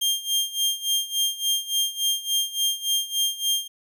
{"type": "tone with tremolo", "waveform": "sawtooth", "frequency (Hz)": 3200, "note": "G7", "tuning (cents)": 35, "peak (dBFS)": -16, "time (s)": [0.01, 3.68], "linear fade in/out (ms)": 10, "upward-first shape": "sine", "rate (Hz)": 3.5, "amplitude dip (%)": 85, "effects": []}